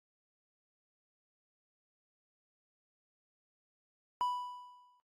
triangle tone with exponential decay, 987.8 Hz, B5, in tune, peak -26 dBFS, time 4.21-5 s, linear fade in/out 0 ms, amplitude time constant 170 ms, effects AAC 48 kbps

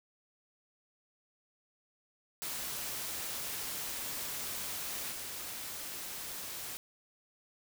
white noise with level steps, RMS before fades -39 / -42 dBFS, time 2.42-6.77 s, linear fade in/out 0 ms, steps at 5.12 s, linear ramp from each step 2 ms, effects none

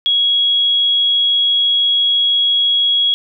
sine tone, 3322 Hz, G#7, in tune, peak -11 dBFS, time 0.06-3.14 s, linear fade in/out 0 ms, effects none

